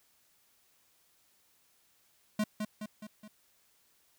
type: tone with echo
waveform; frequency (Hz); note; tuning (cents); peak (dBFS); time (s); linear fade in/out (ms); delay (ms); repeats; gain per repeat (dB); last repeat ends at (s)
square; 212.5; G#3; +40; -28; 2.39-2.44; 5; 210; 4; -5; 3.28
effects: white hiss -69 dBFS RMS until 4.18 s